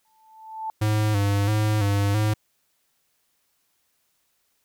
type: tone with exponential growth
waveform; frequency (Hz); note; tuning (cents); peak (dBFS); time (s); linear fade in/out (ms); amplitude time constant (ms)
sine; 880; A5; 0; -25; 0.05-0.7; 1; 140
type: tone with vibrato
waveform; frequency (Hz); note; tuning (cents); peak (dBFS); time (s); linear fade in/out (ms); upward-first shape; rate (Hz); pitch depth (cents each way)
square; 103.8; G#2; 0; -20; 0.81-2.34; 10; square; 1.5; 53
effects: white hiss -70 dBFS RMS until 4.64 s